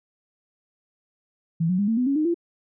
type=tone with pitch steps; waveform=sine; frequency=164.81 / 182.87 / 202.9 / 225.1 / 249.8 / 277.2 / 307.5 / 341.2 Hz; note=E3 / F#3 / G#3 / A3 / B3 / C#4 / D#4 / F4; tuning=0 / -20 / -40 / +40 / +20 / 0 / -20 / -40 cents; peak=-19 dBFS; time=1.6-2.344 s; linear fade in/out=10 ms; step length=93 ms; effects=none